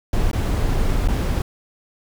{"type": "noise with dropouts", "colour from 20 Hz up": "brown", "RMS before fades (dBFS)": -19, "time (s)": [0.13, 1.42], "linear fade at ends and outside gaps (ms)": 2, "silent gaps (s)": [[0.314, 0.331], [1.076, 1.085]], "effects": []}